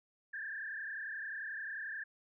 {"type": "tone with frequency modulation", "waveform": "sine", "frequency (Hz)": 1686, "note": "G#6", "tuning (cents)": 26, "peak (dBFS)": -39, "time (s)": [0.33, 2.04], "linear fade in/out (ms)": 10, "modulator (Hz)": 31.3, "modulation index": 3.2, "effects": []}